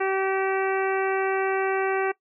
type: harmonic tone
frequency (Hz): 384.7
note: G4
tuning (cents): -33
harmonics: 1 / 2 / 3 / 4 / 5 / 6 / 7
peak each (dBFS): -24 / -28 / -32 / -32 / -34 / -36 / -40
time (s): 0-2.12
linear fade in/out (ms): 10
effects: noise-tail reverb RT60 0.1 s tail -20 dB re dry